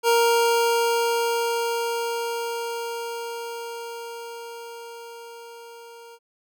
25% pulse tone with level ramp, 466.7 Hz, A#4, 2 cents sharp, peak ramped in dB -12 to -39 dBFS, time 0.03-6.19 s, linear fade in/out 50 ms, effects none

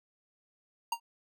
square tone with exponential decay, 930 Hz, A#5, 4 cents flat, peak -26 dBFS, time 0.92-1 s, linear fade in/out 5 ms, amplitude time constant 16 ms, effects none

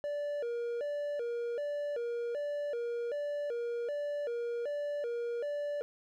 triangle tone with vibrato, 525 Hz, C5, 6 cents sharp, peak -31 dBFS, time 0.04-5.82 s, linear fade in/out 0 ms, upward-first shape square, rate 1.3 Hz, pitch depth 180 cents each way, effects none

